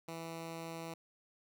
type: tone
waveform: 10% pulse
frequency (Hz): 164.81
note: E3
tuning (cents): 0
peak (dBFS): -34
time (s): 0.08-0.94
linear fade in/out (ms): 5
effects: none